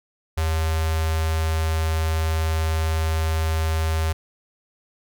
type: tone with notch filter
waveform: square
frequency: 80.2 Hz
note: E2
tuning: 47 cents flat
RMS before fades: -22 dBFS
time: 0.37-4.13 s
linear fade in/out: 10 ms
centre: 210 Hz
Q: 0.53
effects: none